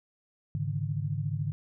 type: chord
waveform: sine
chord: Ab suspended fourth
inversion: none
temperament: equal with one note detuned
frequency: 103.83 / 141.67 / 155.56 Hz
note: Ab2 / Db3 / Eb3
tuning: 0 / +38 / 0 cents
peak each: -33 / -32 / -34 dBFS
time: 0.55-1.52 s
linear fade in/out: 0 ms
effects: none